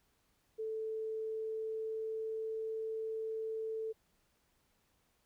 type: tone with pitch glide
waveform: sine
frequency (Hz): 440 to 442.5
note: A4 to A4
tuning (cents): 0 to +10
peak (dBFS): -36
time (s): 0.58-3.93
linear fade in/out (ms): 20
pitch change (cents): +10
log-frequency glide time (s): 1.19-2.77
effects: pink hiss -75 dBFS RMS until 5.25 s